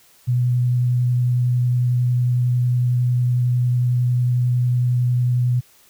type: tone with vibrato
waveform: sine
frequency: 123.4 Hz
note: B2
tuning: 1 cent flat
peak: -15 dBFS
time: 0.27-5.61 s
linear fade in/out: 20 ms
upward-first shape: sine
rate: 11 Hz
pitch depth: 10 cents each way
effects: white hiss -53 dBFS RMS until 5.89 s